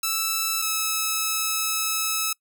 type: tone pair in turn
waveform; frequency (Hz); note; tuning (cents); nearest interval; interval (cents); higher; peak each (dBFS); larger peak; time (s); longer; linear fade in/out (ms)
5% pulse; 1318 / 1297.6; E6 / E6; -1 / -28; unison; 27; first; -11; neither; 0.03-0.62 / 0.62-2.33; second; 5
effects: noise-tail reverb RT60 0.1 s tail -25 dB re dry